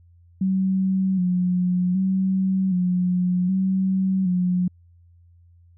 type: tone with vibrato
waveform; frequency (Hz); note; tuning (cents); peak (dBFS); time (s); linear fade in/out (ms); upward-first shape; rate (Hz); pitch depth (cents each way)
sine; 185; F#3; 0; -18; 0.41-4.68; 5; square; 0.65; 45
effects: added 86 Hz sine -50 dBFS peak until 5.77 s